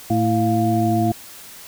sine tone cluster, 110.9 / 223 / 330.9 / 700 Hz, A2 / A3 / E4 / F5, +14 / +23 / +7 / +4 cents, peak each -21 dBFS, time 0.1-1.12 s, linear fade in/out 5 ms, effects white hiss -40 dBFS RMS until 1.67 s

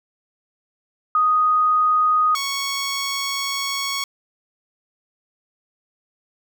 sine / 10% pulse tone pair in turn, 1244.5 / 1108.7 Hz, D#6 / C#6, 0 / 0 cents, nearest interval major second, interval 200 cents, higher first, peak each -14 dBFS, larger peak neither, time 1.15-2.35 / 2.35-4.04 s, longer second, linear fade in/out 2 ms, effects none

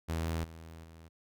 sawtooth tone with level steps, 81.6 Hz, E2, 17 cents flat, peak -28 / -43 / -47 dBFS, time 0.08-1.09 s, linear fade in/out 20 ms, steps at 0.44 / 0.84 s, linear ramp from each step 2 ms, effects none

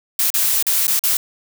blue noise with dropouts, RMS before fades -17 dBFS, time 0.19-1.17 s, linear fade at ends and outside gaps 2 ms, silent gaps 0.303-0.34 / 0.626-0.667 / 0.869-0.879 / 0.993-1.037 s, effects none

